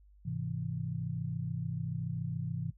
sine chord, Ab augmented, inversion none, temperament equal, 103.83 / 130.81 / 164.81 Hz, Ab2 / C3 / E3, 0 / 0 / 0 cents, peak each -40 / -37 / -37 dBFS, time 0.25-2.71 s, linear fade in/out 10 ms, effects noise-tail reverb RT60 0.1 s tail -19 dB re dry + added 50 Hz sine -57 dBFS peak until 2.77 s

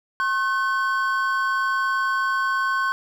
triangle tone pair together, 1078.1 / 1519 Hz, C#6 / F#6, -49 / +45 cents, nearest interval tritone, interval 594 cents, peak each -21 dBFS, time 0.2-2.92 s, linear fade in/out 0 ms, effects none

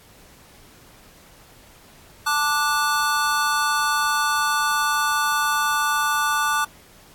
square chord, D major, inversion second, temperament just, 881 / 1174.7 / 1468.3 Hz, A5 / D6 / F#6, +2 / 0 / -14 cents, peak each -26 / -23 / -24 dBFS, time 2.26-6.65 s, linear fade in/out 10 ms, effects pink hiss -50 dBFS RMS until 7.14 s + AAC 64 kbps

